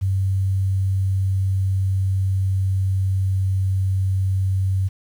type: tone with pitch glide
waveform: sine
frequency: 96.1 to 95.38 Hz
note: G2 to G2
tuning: -34 to -47 cents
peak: -17 dBFS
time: 0.01-4.89 s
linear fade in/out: 20 ms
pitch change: -13 cents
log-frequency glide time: 0.26-3.91 s
effects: 8-bit